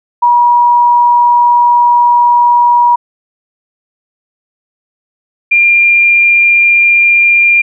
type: tone pair in turn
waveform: sine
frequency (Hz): 961 / 2395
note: B5 / D7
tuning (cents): -48 / +33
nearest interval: octave + major third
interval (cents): 1581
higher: second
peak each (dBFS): -4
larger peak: neither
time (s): 0.22-2.96 / 5.51-7.62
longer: first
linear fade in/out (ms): 10
effects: none